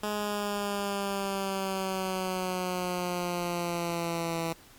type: exponential sweep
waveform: 10% pulse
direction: down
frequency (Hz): 210 to 164.81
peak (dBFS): -21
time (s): 0.03-4.53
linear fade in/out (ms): 5
effects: pink hiss -54 dBFS RMS until 4.78 s + MP3 96 kbps